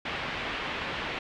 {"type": "low-pass noise", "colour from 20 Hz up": "white", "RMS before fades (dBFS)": -34, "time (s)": [0.05, 1.19], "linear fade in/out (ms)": 5, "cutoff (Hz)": 3000, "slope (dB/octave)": 24, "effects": []}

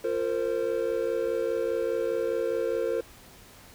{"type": "chord", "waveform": "triangle", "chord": "F suspended fourth", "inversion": "none", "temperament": "equal with one note detuned", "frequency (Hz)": [349.2, 458.4, 523.3], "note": ["F4", "Bb4", "C5"], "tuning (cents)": [0, -29, 0], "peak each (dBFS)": [-31, -26, -28], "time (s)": [0.04, 3.01], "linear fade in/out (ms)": 5, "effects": ["pink hiss -51 dBFS RMS until 3.74 s"]}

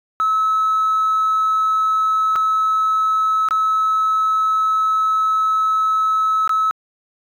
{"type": "tone with dropouts", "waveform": "triangle", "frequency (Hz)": 1295, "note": "E6", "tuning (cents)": -31, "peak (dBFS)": -11, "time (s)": [0.2, 6.71], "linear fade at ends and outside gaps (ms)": 0, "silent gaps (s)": [[2.356, 2.36], [3.487, 3.509], [6.476, 6.494]], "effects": ["tanh soft clip ceiling -11 dBFS"]}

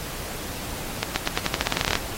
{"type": "accelerating click train", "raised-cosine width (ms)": 0.2, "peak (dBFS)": -3, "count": 16, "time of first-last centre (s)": [1.03, 1.954], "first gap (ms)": 130, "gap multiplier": 0.88, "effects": ["pink hiss -34 dBFS RMS until 2.17 s", "AAC 48 kbps"]}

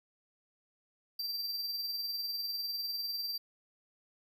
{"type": "tone with tremolo", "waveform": "square", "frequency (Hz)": 4699, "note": "D8", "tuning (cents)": 0, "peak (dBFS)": -33, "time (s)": [1.19, 3.38], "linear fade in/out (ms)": 5, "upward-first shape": "triangle", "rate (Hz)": 20, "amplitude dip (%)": 50, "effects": []}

